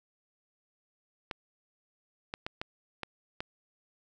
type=clicks; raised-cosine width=0.3 ms; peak=-19 dBFS; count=6; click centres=1.312 / 2.339 / 2.465 / 2.615 / 3.033 / 3.405 s; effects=none